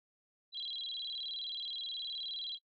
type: tone with vibrato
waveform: sine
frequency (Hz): 3600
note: A7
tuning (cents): +39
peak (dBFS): -38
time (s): 0.52-2.59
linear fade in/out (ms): 50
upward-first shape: square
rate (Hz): 19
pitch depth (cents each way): 170
effects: noise-tail reverb RT60 0.1 s tail -24 dB re dry